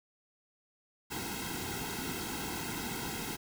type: noise with comb filter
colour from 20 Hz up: pink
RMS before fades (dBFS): -38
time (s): 1.1-3.37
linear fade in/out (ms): 20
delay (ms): 1.7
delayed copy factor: -0.95
effects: none